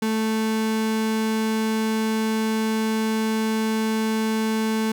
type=tone; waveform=35% pulse; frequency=220 Hz; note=A3; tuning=in tune; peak=-19 dBFS; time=0.02-4.92 s; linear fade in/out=5 ms; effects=none